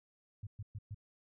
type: tone bursts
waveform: sine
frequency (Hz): 103.83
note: G#2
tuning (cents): 0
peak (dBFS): -40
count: 4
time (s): 0.43-0.946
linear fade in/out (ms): 5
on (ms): 39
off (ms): 120
effects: none